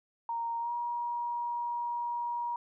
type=tone with pitch glide; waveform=sine; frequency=930 to 952.8 Hz; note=A#5 to A#5; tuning=-4 to +38 cents; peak=-31 dBFS; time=0.29-2.56 s; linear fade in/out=2 ms; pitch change=+42 cents; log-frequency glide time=0.59-0.72 s; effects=none